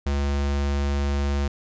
square tone, 70.6 Hz, C#2, 32 cents sharp, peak -22 dBFS, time 0.06-1.48 s, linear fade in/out 5 ms, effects resampled to 16000 Hz

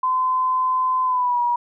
sine tone with pitch glide, 1025 to 961.9 Hz, C6 to B5, -36 to -46 cents, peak -17 dBFS, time 0.03-1.56 s, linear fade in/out 5 ms, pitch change -110 cents, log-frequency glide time 1.04-1.41 s, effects none

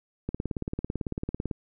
click train, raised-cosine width 3 ms, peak -17 dBFS, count 23, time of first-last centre 0.29-1.512 s, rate 18 Hz, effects none

